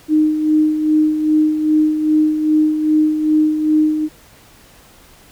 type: tone with tremolo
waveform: sine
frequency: 308 Hz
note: D#4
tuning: 17 cents flat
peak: -9 dBFS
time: 0.08-4.09 s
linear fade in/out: 50 ms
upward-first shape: sine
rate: 2.5 Hz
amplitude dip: 55%
effects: pink hiss -46 dBFS RMS until 5.31 s